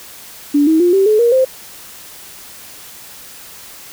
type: tone with pitch steps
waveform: sine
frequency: 289.1 / 318.9 / 351.8 / 388.1 / 428.2 / 472.4 / 521.1 Hz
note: D4 / D#4 / F4 / G4 / A4 / A#4 / C5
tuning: -27 / +43 / +13 / -17 / -47 / +23 / -7 cents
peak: -8 dBFS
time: 0.54-1.45 s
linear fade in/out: 10 ms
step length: 130 ms
effects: white hiss -36 dBFS RMS until 3.92 s